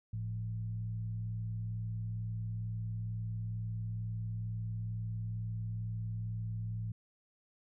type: tone with frequency modulation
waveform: sine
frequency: 110 Hz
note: A2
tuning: in tune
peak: -35 dBFS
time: 0.13-6.92 s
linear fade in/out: 5 ms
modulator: 62.2 Hz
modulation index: 0.47
effects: none